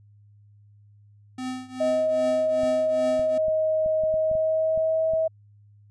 square tone with tremolo, 256 Hz, C4, 38 cents flat, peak -28 dBFS, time 1.38-3.38 s, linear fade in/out 5 ms, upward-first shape triangle, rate 2.5 Hz, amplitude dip 90%
sine tone with pitch glide, 629 to 643 Hz, D#5 to E5, +19 to -43 cents, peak -20 dBFS, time 1.8-5.28 s, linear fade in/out 10 ms, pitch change +38 cents, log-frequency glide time 4.06-5.09 s
clicks, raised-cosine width 5 ms, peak -28 dBFS, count 10, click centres 2.634 / 3.195 / 3.483 / 3.861 / 4.037 / 4.141 / 4.314 / 4.353 / 4.776 / 5.136 s
effects added 103 Hz sine -51 dBFS peak until 5.9 s + resampled to 22050 Hz

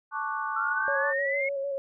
sine chord, D major seventh, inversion second, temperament equal, 880 / 1108.7 / 1174.7 / 1480 Hz, A5 / C#6 / D6 / F#6, 0 / 0 / 0 / 0 cents, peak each -34 dBFS, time 0.11-1.14 s, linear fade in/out 50 ms
sine exponential sweep, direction up, 1340 to 2190 Hz, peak -27 dBFS, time 0.56-1.49 s, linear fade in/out 5 ms
sine tone with vibrato, 554.4 Hz, C#5, in tune, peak -28 dBFS, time 0.88-1.78 s, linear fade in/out 0 ms, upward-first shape square, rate 6.6 Hz, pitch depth 24 cents each way
effects none

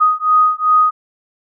sine beating tone pair, 1246 / 1248.6 Hz, D#6 / D#6, +2 / +6 cents, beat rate 2.6 Hz, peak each -13 dBFS, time 0-0.91 s, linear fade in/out 20 ms, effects none

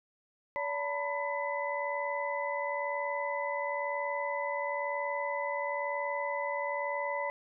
sine tone cluster, 572 / 904 / 985 / 2008 Hz, D5 / A5 / B5 / B6, -46 / +47 / -5 / +28 cents, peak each -35 / -38 / -37 / -37 dBFS, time 0.56-7.3 s, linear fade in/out 0 ms, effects none

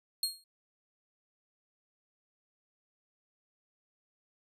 sawtooth tone with exponential decay, 4256 Hz, C8, 29 cents sharp, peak -23 dBFS, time 0.23-0.44 s, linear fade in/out 2 ms, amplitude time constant 44 ms, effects resampled to 32000 Hz

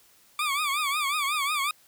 20% pulse tone with vibrato, 1166 Hz, D6, 13 cents flat, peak -20 dBFS, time 0.39-1.71 s, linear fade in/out 2 ms, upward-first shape triangle, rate 5.5 Hz, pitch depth 140 cents each way, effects white hiss -59 dBFS RMS until 1.87 s

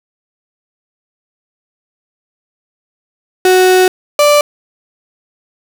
35% pulse tone pair in turn, 370 / 587.3 Hz, F#4 / D5, 0 / 0 cents, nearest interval minor sixth, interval 800 cents, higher second, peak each -4 dBFS, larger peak neither, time 3.45-3.88 / 4.19-4.41 s, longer first, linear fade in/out 2 ms, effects none

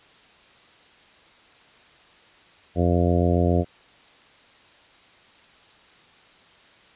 harmonic tone, 87.31 Hz, F2, in tune, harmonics 1 / 2 / 3 / 4 / 5 / 6 / 7 / 8, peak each -21 / -24 / -26 / -27 / -28 / -29 / -29 / -30 dBFS, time 2.75-3.65 s, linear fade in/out 50 ms, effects white hiss -53 dBFS RMS until 6.95 s + resampled to 8000 Hz

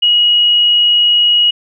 sine tone, 2900 Hz, F#7, 35 cents flat, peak -7 dBFS, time 0.02-1.51 s, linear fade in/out 10 ms, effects none

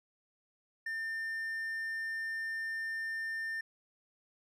triangle tone, 1800 Hz, A6, 39 cents sharp, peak -33 dBFS, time 0.86-3.61 s, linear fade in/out 5 ms, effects none

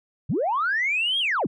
sine linear two-way sweep, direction up then down, 92.5 to 3322 to 92.5 Hz, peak -20 dBFS, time 0.29-1.47 s, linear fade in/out 10 ms, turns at 1.19 s, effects tanh soft clip ceiling -16 dBFS

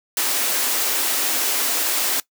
white high-pass noise, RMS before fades -21 dBFS, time 0.17-2.2 s, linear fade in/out 2 ms, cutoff 240 Hz, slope 96 dB/octave, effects noise-tail reverb RT60 0.1 s tail -20 dB re dry

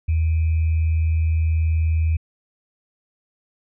sine tone with sample-and-hold, 80.4 Hz, E2, 43 cents flat, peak -16 dBFS, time 0.08-2.17 s, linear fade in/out 10 ms, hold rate 2450 Hz, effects resampled to 8000 Hz

